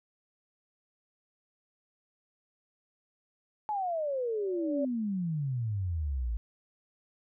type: exponential sweep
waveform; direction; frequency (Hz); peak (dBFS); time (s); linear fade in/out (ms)
sine; down; 867 to 53.8; -29; 3.69-6.37; 0
type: tone with exponential growth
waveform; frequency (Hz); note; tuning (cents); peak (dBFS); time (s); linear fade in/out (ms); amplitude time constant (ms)
sine; 575; D5; -37; -28; 3.97-4.85; 5; 190
effects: none